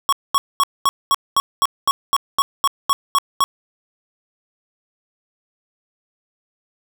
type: tone bursts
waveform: square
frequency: 1108.7 Hz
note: C#6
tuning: in tune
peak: -13 dBFS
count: 14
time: 0.09-3.44 s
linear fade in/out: 0 ms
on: 35 ms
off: 220 ms
effects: none